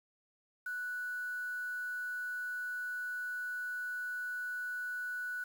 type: tone with quantisation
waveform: sine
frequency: 1480 Hz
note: F#6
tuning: in tune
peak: -36 dBFS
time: 0.66-5.44 s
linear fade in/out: 5 ms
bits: 9
effects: none